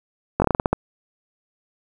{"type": "slowing click train", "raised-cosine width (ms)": 1, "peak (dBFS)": -3, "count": 9, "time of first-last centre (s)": [0.4, 0.73], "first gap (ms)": 20, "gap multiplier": 1.2, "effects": ["7-bit"]}